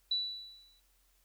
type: tone with exponential decay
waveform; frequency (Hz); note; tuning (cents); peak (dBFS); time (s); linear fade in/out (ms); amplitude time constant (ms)
sine; 3951; B7; 0; -27; 0.11-0.8; 5; 150
effects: added 44 Hz sine -70 dBFS peak until 1.24 s + white hiss -72 dBFS RMS until 1.24 s